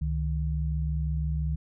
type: tone pair together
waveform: sine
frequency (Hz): 68.8 / 154.72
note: C#2 / D#3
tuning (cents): -12 / -9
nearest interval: octave + major second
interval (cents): 1403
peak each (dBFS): -27 / -30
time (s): 0.01-1.56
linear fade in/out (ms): 10
effects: none